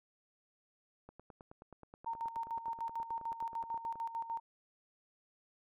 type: click train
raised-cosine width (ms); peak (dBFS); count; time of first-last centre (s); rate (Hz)
1; -38; 28; 1.09-3.956; 9.42
type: tone with tremolo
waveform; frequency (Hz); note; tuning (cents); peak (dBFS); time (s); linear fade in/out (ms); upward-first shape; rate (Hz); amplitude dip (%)
sine; 917; A#5; -29; -35; 2.06-4.4; 10; square; 6.7; 70
effects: none